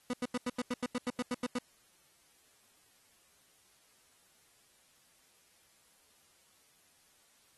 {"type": "tone bursts", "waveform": "30% pulse", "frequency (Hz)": 246.9, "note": "B3", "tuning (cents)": 0, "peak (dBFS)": -29, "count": 13, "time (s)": [0.1, 1.586], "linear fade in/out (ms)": 2, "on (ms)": 34, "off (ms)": 87, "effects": ["white hiss -67 dBFS RMS until 7.57 s", "AAC 32 kbps"]}